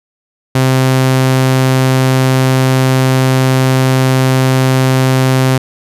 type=tone; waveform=sawtooth; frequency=130.81 Hz; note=C3; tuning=in tune; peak=-4 dBFS; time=0.55-5.58 s; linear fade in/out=5 ms; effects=resampled to 32000 Hz